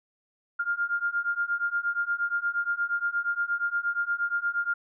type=beating tone pair; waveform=sine; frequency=1400 / 1408.5 Hz; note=F6 / F6; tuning=+4 / +14 cents; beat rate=8.5 Hz; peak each=-29 / -28 dBFS; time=0.59-4.74 s; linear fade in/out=10 ms; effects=none